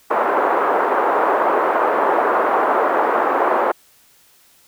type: band-pass noise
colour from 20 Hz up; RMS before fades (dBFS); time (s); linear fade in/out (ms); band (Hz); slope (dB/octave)
white; -17; 0.1-3.72; 10; 350 to 1200; 24
effects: white hiss -53 dBFS RMS until 4.67 s